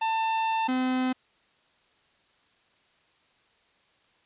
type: tone pair in turn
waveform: 45% pulse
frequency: 893 / 256.4 Hz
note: A5 / C4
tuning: +25 / -35 cents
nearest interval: octave + minor seventh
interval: 2160 cents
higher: first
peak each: -24 dBFS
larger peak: neither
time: 0.01-0.68 / 0.68-1.13 s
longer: first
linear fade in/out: 10 ms
effects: white hiss -65 dBFS RMS until 4.25 s + resampled to 8000 Hz